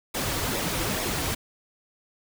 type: noise with flanger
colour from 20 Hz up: pink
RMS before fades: -28 dBFS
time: 0.14-1.35 s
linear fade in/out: 10 ms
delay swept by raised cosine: 0.66 to 4.96 ms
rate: 2.3 Hz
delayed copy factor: -0.55
effects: none